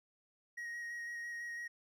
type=tone with vibrato; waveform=triangle; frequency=1886 Hz; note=A#6; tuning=20 cents sharp; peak=-39 dBFS; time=0.57-1.68 s; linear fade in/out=10 ms; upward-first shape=square; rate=6 Hz; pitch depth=11 cents each way; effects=none